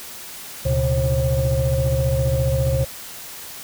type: tone cluster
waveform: sine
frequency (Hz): 72.8 / 121.4 / 136.2 / 537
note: D2 / B2 / C#3 / C5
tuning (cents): -15 / -29 / -30 / +45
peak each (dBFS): -21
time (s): 0.65-2.85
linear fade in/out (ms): 10
effects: tanh soft clip ceiling -11 dBFS + white hiss -36 dBFS RMS until 3.63 s